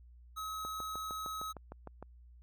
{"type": "tone", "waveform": "square", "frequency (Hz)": 1279, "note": "D#6", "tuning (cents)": 47, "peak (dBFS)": -39, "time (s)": [0.36, 1.53], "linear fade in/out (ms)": 20}
{"type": "click train", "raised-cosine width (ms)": 1, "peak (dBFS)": -31, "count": 10, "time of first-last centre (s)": [0.65, 2.026], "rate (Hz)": 6.54}
{"effects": ["added 60 Hz sine -54 dBFS peak until 2.42 s"]}